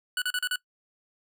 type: tone bursts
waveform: 25% pulse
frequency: 1480 Hz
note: F#6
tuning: in tune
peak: -22 dBFS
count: 5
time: 0.17-0.559 s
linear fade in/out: 2 ms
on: 49 ms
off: 36 ms
effects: noise-tail reverb RT60 0.1 s tail -21 dB re dry